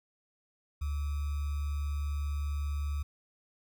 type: tone with sample-and-hold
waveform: sine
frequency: 72.5 Hz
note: D2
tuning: 22 cents flat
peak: -30 dBFS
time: 0.81-3.03 s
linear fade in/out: 10 ms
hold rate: 1225 Hz
effects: none